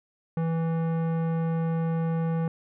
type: tone with tanh clipping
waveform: sine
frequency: 164.2 Hz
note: E3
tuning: 6 cents flat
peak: -26 dBFS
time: 0.37-2.48 s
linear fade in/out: 2 ms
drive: 16 dB
effects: none